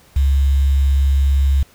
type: tone with quantisation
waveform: sine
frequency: 68.8 Hz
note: C#2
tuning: 12 cents flat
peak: -11 dBFS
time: 0.16-1.63 s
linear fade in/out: 5 ms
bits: 6
effects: pink hiss -50 dBFS RMS until 1.74 s